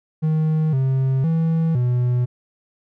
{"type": "tone with pitch steps", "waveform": "triangle", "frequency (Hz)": [156.8, 132.8, 163, 123.4], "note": ["D#3", "C3", "E3", "B2"], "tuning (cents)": [14, 26, -19, -1], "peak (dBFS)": -14, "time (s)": [0.22, 2.26], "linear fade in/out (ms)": 20, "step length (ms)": 510, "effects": []}